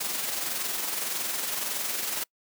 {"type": "noise with amplitude modulation", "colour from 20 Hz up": "white", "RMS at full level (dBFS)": -29, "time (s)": [0, 2.24], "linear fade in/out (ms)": 10, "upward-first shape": "sine", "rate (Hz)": 21.7, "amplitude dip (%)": 40, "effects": ["noise-tail reverb RT60 0.1 s tail -26 dB re dry", "high-pass 200 Hz 12 dB/octave"]}